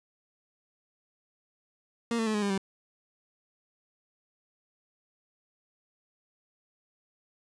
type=tone with pitch steps; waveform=30% pulse; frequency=233.1 / 224.6 / 216.5 / 208.6 / 201.1 / 193.76 Hz; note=A#3 / A3 / A3 / G#3 / G3 / G3; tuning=0 / +36 / -28 / +8 / +44 / -20 cents; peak=-24 dBFS; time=2.11-2.578 s; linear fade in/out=2 ms; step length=78 ms; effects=resampled to 22050 Hz